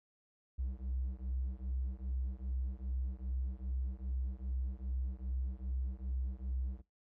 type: beating tone pair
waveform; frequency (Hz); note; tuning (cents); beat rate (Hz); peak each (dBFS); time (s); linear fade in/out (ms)
triangle; 63 / 65.5; B1 / C2; +35 / +2; 2.5; -35 / -36; 0.58-6.82; 20
effects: noise-tail reverb RT60 0.2 s tail -21 dB re dry + tanh soft clip ceiling -30 dBFS